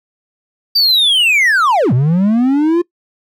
triangle linear two-way sweep, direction down then up, 4699 to 116.54 to 353.7 Hz, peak -7 dBFS, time 0.75-2.82 s, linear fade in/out 10 ms, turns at 1.93 s, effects noise-tail reverb RT60 0.1 s tail -22 dB re dry

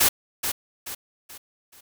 white noise with echo, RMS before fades -18 dBFS, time 0-0.09 s, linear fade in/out 10 ms, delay 430 ms, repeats 4, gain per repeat -8 dB, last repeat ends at 1.81 s, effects none

